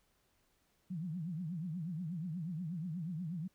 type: tone with vibrato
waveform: sine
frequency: 168.7 Hz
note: E3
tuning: 40 cents sharp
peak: -37 dBFS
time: 0.9-3.48 s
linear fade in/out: 10 ms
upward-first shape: triangle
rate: 8.3 Hz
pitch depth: 230 cents each way
effects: pink hiss -75 dBFS RMS until 3.54 s